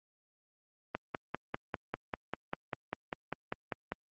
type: click train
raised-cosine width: 0.5 ms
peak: -18 dBFS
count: 16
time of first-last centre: 0.95-3.92 s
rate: 5.05 Hz
effects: high-pass 100 Hz 12 dB/octave + Opus 32 kbps